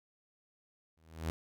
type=tone with exponential growth; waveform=sawtooth; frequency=80.6 Hz; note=E2; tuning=38 cents flat; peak=-27 dBFS; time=0.97-1.3 s; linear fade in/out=0 ms; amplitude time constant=71 ms; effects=none